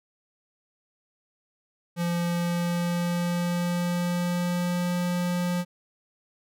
square tone with pitch glide, 172.5 to 176.94 Hz, F3 to F3, -21 to +23 cents, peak -25 dBFS, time 1.96-5.65 s, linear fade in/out 50 ms, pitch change +44 cents, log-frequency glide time 2.16-4.95 s, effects none

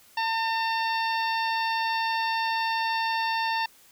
harmonic tone, 903 Hz, A5, 45 cents sharp, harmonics 1 / 2 / 3 / 4 / 5 / 6, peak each -26 / -31 / -34 / -38 / -37 / -41 dBFS, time 0.17-3.66 s, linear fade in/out 5 ms, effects white hiss -56 dBFS RMS until 3.91 s

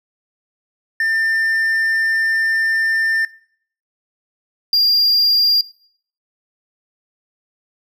triangle tone pair in turn, 1795 / 4792 Hz, A6 / D8, +34 / +34 cents, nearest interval octave + perfect fourth, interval 1700 cents, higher second, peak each -13 / -10 dBFS, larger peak second, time 1-3.25 / 4.73-5.61 s, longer first, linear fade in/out 2 ms, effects noise-tail reverb RT60 0.6 s tail -21 dB re dry

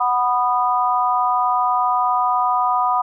sine chord, B major, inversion second, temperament equal with one note detuned, 740 / 987.8 / 1232.3 Hz, F#5 / B5 / D#6, 0 / 0 / -17 cents, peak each -20 / -19 / -20 dBFS, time 0-3.02 s, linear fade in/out 10 ms, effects none

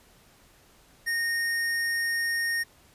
square tone, 1849 Hz, A#6, 15 cents flat, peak -26 dBFS, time 1.06-2.64 s, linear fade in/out 20 ms, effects pink hiss -58 dBFS RMS until 2.94 s + resampled to 32000 Hz

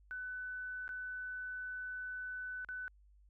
sine tone with dropouts, 1500 Hz, F#6, 23 cents sharp, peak -40 dBFS, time 0.11-2.88 s, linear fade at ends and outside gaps 0 ms, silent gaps 0.879-0.891 / 2.647-2.688 s, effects added 50 Hz sine -61 dBFS peak until 3.29 s

